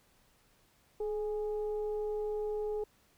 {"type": "tone with frequency modulation", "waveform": "sine", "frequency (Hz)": 423.9, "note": "G#4", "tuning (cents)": 35, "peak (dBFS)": -32, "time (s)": [1, 2.84], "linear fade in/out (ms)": 5, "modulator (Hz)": 404, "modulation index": 0.39, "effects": ["pink hiss -68 dBFS RMS until 3.17 s"]}